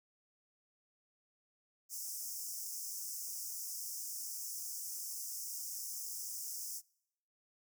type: high-pass noise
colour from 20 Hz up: pink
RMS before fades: -43 dBFS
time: 1.89-6.82 s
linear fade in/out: 50 ms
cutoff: 5200 Hz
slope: 96 dB/octave
effects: noise-tail reverb RT60 0.8 s tail -26 dB re dry